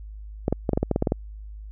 clicks, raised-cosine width 2 ms, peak -8 dBFS, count 11, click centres 0.481 / 0.526 / 0.692 / 0.733 / 0.775 / 0.83 / 0.913 / 0.961 / 1.024 / 1.072 / 1.121 s, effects added 52 Hz sine -36 dBFS peak until 1.71 s

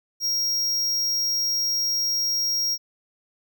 square tone, 5600 Hz, F8, 4 cents sharp, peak -22 dBFS, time 0.2-2.78 s, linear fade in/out 50 ms, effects none

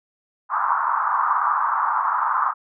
pink band-pass noise, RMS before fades -21 dBFS, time 0.49-2.54 s, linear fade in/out 50 ms, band 940 to 1300 Hz, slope 48 dB/octave, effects none

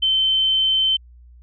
sine tone, 3085 Hz, G7, 28 cents flat, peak -15 dBFS, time 0.02-0.97 s, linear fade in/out 10 ms, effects added 60 Hz sine -43 dBFS peak until 1.42 s

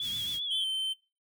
pink band-stop noise, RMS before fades -42 dBFS, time 0-0.4 s, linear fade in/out 50 ms, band 160 to 2900 Hz, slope 12 dB/octave
sine tone with vibrato, 3368 Hz, G#7, 24 cents sharp, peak -31 dBFS, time 0-0.64 s, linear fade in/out 2 ms, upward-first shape sine, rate 7.5 Hz, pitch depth 52 cents each way
triangle tone, 3092 Hz, G7, 24 cents flat, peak -27 dBFS, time 0.5-0.94 s, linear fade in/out 20 ms
effects noise-tail reverb RT60 0.3 s tail -22 dB re dry + high-pass 100 Hz 12 dB/octave

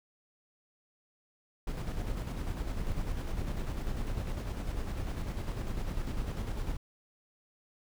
brown noise with tremolo, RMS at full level -33 dBFS, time 1.67-6.77 s, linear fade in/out 5 ms, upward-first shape square, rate 10 Hz, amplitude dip 40%, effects none

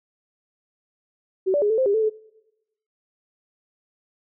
sine tone with pitch steps, 378.1 / 580 / 414.7 / 442 / 522 / 402.5 / 441.1 / 433.2 Hz, F#4 / D5 / G#4 / A4 / C5 / G4 / A4 / A4, +38 / -22 / -3 / +8 / -4 / +46 / +4 / -27 cents, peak -17 dBFS, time 1.46-2.1 s, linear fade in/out 20 ms, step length 80 ms, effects noise-tail reverb RT60 0.9 s tail -21 dB re dry

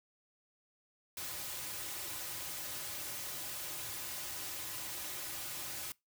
white noise with comb filter, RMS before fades -42 dBFS, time 1.17-5.92 s, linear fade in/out 2 ms, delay 4.4 ms, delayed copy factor -0.65, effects noise-tail reverb RT60 0.2 s tail -23 dB re dry

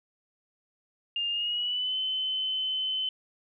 sine tone with pitch glide, 2812 to 3049 Hz, F7 to G7, +11 to -49 cents, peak -27 dBFS, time 1.16-3.09 s, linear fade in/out 2 ms, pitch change +140 cents, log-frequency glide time 1.3-1.96 s, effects none

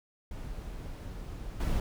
brown noise with level steps, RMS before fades -40 / -29 dBFS, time 0.31-1.8 s, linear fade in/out 2 ms, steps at 1.6 s, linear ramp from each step 5 ms, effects none

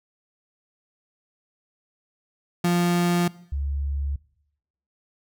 35% pulse / sine tone pair in turn, 174.61 / 70.26 Hz, F3 / C#2, 0 / +24 cents, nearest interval octave + major third, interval 1576 cents, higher first, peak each -17 / -24 dBFS, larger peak first, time 2.64-3.28 / 3.52-4.16 s, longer neither, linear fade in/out 5 ms, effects noise-tail reverb RT60 0.8 s tail -21 dB re dry

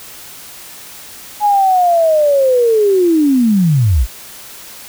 sine linear sweep, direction down, 844 to 46.36 Hz, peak -8 dBFS, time 1.4-4.07 s, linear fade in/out 50 ms, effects white hiss -34 dBFS RMS until 4.88 s

